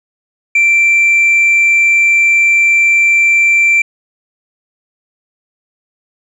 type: tone with tanh clipping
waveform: sine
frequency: 2349 Hz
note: D7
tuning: in tune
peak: -7 dBFS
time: 0.55-3.82 s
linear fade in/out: 5 ms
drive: 1 dB
effects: none